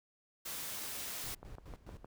white noise, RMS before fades -42 dBFS, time 0.45-1.35 s, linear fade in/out 10 ms
brown noise with tremolo, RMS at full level -48 dBFS, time 1.24-2.06 s, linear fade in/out 2 ms, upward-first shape square, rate 4.8 Hz, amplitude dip 75%
click train, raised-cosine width 1 ms, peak -34 dBFS, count 5, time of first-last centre 1.43-2.045 s, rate 6.5 Hz
effects none

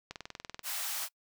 click train, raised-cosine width 0.2 ms, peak -23 dBFS, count 11, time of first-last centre 0.11-0.593 s, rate 20.7 Hz
white high-pass noise, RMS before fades -36 dBFS, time 0.63-1.09 s, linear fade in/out 50 ms, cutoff 630 Hz, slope 48 dB/octave
effects noise-tail reverb RT60 0.1 s tail -24 dB re dry

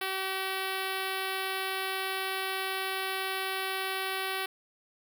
5% pulse tone with notch filter, 381.7 Hz, G4, 46 cents flat, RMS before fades -33 dBFS, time 0.01-4.46 s, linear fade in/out 5 ms, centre 6200 Hz, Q 1, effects none

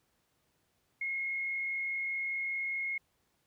sine tone with frequency modulation, 2159 Hz, C#7, 46 cents flat, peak -32 dBFS, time 1.01-2.98 s, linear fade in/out 5 ms, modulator 44.9 Hz, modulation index 0.59, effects pink hiss -75 dBFS RMS until 3.46 s + high-pass 60 Hz 12 dB/octave

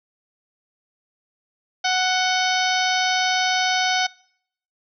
harmonic tone with a mistuned harmonic, 740 Hz, F#5, in tune, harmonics 1 / 2 / 3 / 4 / 5 / 6 / 7 / 8, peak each -22 / -25 / -27 / -28 / -29 / -30 / -30 / -31 dBFS, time 1.84-4.07 s, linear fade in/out 10 ms, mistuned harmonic 4, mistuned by +54 cents, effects noise-tail reverb RT60 0.7 s tail -25 dB re dry

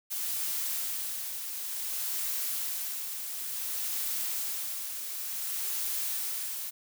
blue noise with tremolo, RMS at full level -32 dBFS, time 0.1-6.71 s, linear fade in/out 20 ms, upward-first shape sine, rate 0.56 Hz, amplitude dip 45%, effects none

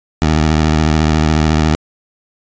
15% pulse tone with vibrato, 77.78 Hz, D#2, in tune, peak -4 dBFS, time 0.22-1.75 s, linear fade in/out 0 ms, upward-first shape sine, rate 14 Hz, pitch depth 58 cents each way, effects resampled to 16000 Hz

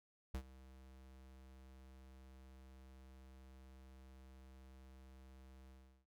square tone with ADSR envelope, 65.41 Hz, C2, in tune, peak -39 dBFS, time 0.34-6.06 s, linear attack 5 ms, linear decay 76 ms, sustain -19 dB, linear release 360 ms, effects none

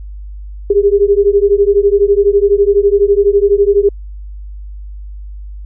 sine beating tone pair, 397.7 / 409.7 Hz, G4 / G#4, +25 / -24 cents, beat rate 12 Hz, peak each -10 dBFS, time 0.7-3.89 s, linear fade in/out 5 ms, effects added 50 Hz sine -25 dBFS peak until 5.65 s

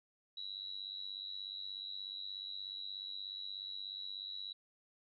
sine tone with amplitude modulation, 3899 Hz, B7, 23 cents flat, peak -38 dBFS, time 0.37-4.53 s, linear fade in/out 5 ms, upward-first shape sine, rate 96.7 Hz, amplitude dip 90%, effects none

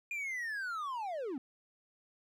triangle linear sweep, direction down, 2438 to 241.6 Hz, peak -34 dBFS, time 0.11-1.38 s, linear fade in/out 2 ms, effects none

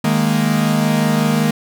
45% pulse chord, D# suspended fourth, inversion none, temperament equal, 155.56 / 207.7 / 233.1 Hz, D#3 / G#3 / A#3, 0 / 0 / 0 cents, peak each -18 dBFS, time 0.04-1.51 s, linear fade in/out 5 ms, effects none

